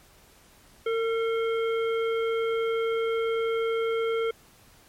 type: harmonic tone with a mistuned harmonic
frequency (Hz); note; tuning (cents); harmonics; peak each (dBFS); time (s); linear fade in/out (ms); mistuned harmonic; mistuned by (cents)
454.7; A#4; -43; 1 / 3 / 5 / 7; -24 / -34 / -38 / -41; 0.86-4.31; 5; 5; -81
effects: pink hiss -56 dBFS RMS until 4.88 s + MP3 64 kbps